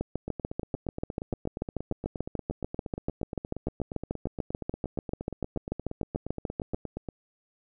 two click trains, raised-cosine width 2 ms, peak -21 / -16 dBFS, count 59 / 47, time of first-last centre 0.28-7.088 / 0.01-6.745 s, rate 8.52 / 6.83 Hz, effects none

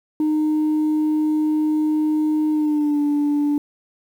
sine tone with pitch glide, 307.1 to 291.9 Hz, D#4 to D4, -23 to -10 cents, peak -14 dBFS, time 0.2-3.58 s, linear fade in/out 2 ms, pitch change -87 cents, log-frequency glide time 2.51-2.99 s, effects tanh soft clip ceiling -15 dBFS + 8-bit

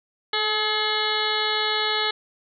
harmonic tone with a mistuned harmonic, 426.6 Hz, G#4, 46 cents sharp, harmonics 1 / 2 / 3 / 4 / 5 / 7 / 8 / 9 / 10, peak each -30 / -30 / -30 / -30 / -30 / -30 / -30 / -30 / -30 dBFS, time 0.33-2.11 s, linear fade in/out 5 ms, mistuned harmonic 1, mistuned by +20 cents, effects none

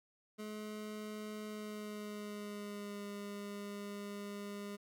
25% pulse tone with pitch glide, 212.8 to 203.4 Hz, G#3 to G#3, +42 to -36 cents, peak -39 dBFS, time 0.38-4.77 s, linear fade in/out 20 ms, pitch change -78 cents, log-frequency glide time 1.48-3.05 s, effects none

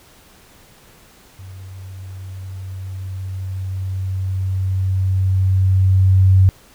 sine tone with level ramp, 94.6 Hz, F#2, 39 cents sharp, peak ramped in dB -33 to -7 dBFS, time 1.39-6.49 s, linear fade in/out 0 ms, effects pink hiss -48 dBFS RMS until 6.74 s

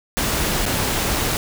pink noise with dropouts, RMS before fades -21 dBFS, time 0.17-1.37 s, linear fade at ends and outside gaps 0 ms, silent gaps 0.655-0.662 s, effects none

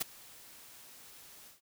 white noise with ADSR envelope, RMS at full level -30 dBFS, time 0-1.61 s, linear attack 16 ms, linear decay 11 ms, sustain -24 dB, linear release 140 ms, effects none

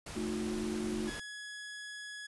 pink noise, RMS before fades -44 dBFS, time 0.06-1.2 s, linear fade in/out 5 ms
sine chord, D# diminished, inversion second, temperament equal with one note detuned, 220 / 311.1 / 360.7 Hz, A3 / D#4 / F#4, 0 / 0 / -44 cents, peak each -36 / -40 / -38 dBFS, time 0.16-1.1 s, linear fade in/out 5 ms
sawtooth tone, 1683 Hz, G#6, 23 cents sharp, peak -39 dBFS, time 1.07-2.27 s, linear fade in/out 10 ms
effects resampled to 24000 Hz

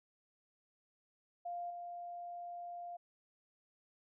sine tone with level steps, 699 Hz, F5, 1 cent sharp, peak -39 / -43 dBFS, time 1.45-2.97 s, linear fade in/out 10 ms, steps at 1.7 s, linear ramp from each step 5 ms, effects none

